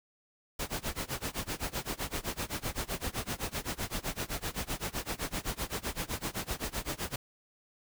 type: noise with tremolo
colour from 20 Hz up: pink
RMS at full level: -33 dBFS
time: 0.59-7.16 s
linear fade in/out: 5 ms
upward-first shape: sine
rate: 7.8 Hz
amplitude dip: 95%
effects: none